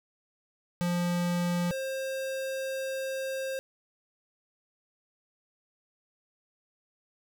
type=tone pair in turn; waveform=square; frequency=175 / 531.9 Hz; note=F3 / C5; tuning=+4 / +28 cents; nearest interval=octave + perfect fifth; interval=1924 cents; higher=second; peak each=-27 / -32 dBFS; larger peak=first; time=0.81-1.71 / 1.71-3.59 s; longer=second; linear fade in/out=0 ms; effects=none